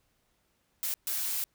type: noise bursts at uneven times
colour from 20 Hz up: blue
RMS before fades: -32 dBFS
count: 2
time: 0.83-0.94 / 1.07-1.44 s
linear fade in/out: 0 ms
effects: pink hiss -73 dBFS RMS until 1.54 s